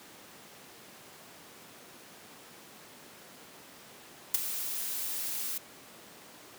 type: noise with ADSR envelope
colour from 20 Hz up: blue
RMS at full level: -22 dBFS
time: 4.34-5.58 s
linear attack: 6 ms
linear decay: 16 ms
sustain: -13 dB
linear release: 5 ms
effects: pink hiss -51 dBFS RMS until 6.58 s + high-pass 200 Hz 12 dB/octave